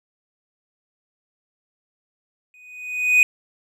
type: tone with exponential growth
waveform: triangle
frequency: 2489 Hz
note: D#7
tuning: in tune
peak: -7 dBFS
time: 2.54-3.23 s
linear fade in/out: 1 ms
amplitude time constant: 150 ms
effects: none